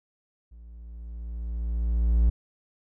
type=tone with level ramp; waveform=triangle; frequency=57.4 Hz; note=A#1; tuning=26 cents flat; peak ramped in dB=-43 to -14 dBFS; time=0.51-2.3 s; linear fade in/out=10 ms; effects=none